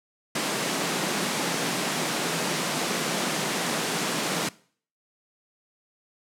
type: high-pass noise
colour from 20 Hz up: pink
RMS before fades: -27 dBFS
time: 0.35-4.49 s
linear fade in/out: 5 ms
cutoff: 150 Hz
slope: 48 dB/octave
effects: noise-tail reverb RT60 0.5 s tail -21 dB re dry + low-pass 10000 Hz 12 dB/octave